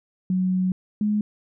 sine tone pair in turn, 185 / 210 Hz, F#3 / G#3, 0 / +19 cents, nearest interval major second, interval 219 cents, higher second, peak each -19 dBFS, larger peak neither, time 0.3-0.72 / 1.01-1.21 s, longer first, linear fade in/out 2 ms, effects none

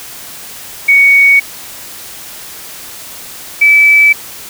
sine tone pair in turn, 2234 / 2305 Hz, C#7 / D7, +13 / -33 cents, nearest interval minor second, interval 54 cents, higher second, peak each -3 dBFS, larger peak neither, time 0.88-1.4 / 3.61-4.13 s, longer neither, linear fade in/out 10 ms, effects white hiss -29 dBFS RMS until 4.49 s

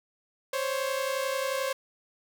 sawtooth tone pair together, 525.7 / 557 Hz, C5 / C#5, +8 / +8 cents, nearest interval minor second, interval 100 cents, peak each -26 / -28 dBFS, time 0.53-1.73 s, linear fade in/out 5 ms, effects none

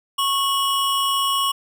square tone pair together, 1100 / 2937 Hz, C#6 / F#7, -14 / -13 cents, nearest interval octave + perfect fourth, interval 1701 cents, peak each -21 / -23 dBFS, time 0.18-1.52 s, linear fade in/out 10 ms, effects none

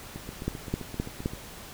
two click trains, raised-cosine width 3 ms, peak -24 / -14 dBFS, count 10 / 4, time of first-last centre 0.16-1.335 / 0.48-1.259 s, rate 7.66 / 3.85 Hz, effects pink hiss -44 dBFS RMS until 1.73 s

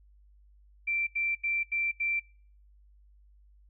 sine tone bursts, 2349 Hz, D7, in tune, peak -27 dBFS, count 5, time 0.87-2.198 s, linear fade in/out 10 ms, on 200 ms, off 82 ms, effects noise-tail reverb RT60 0.5 s tail -24 dB re dry + added 50 Hz sine -56 dBFS peak until 3.69 s

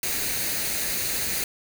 white noise with comb filter, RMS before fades -27 dBFS, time 0.03-1.44 s, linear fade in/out 2 ms, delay 0.46 ms, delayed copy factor +0.5, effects none

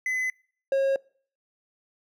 triangle tone pair in turn, 2023 / 542.8 Hz, B6 / C#5, +41 / -36 cents, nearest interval octave + major seventh, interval 2277 cents, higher first, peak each -23 / -18 dBFS, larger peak second, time 0.06-0.3 / 0.72-0.96 s, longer neither, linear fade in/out 2 ms, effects noise-tail reverb RT60 0.5 s tail -25 dB re dry

